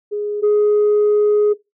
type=tone pair in turn; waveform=sine; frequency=415.3 / 417.9 Hz; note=G#4 / G#4; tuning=0 / +11 cents; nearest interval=unison; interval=11 cents; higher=second; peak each=-19 / -9 dBFS; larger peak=second; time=0.11-0.42 / 0.42-1.54 s; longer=second; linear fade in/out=20 ms; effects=noise-tail reverb RT60 0.2 s tail -20 dB re dry + tanh soft clip ceiling -9 dBFS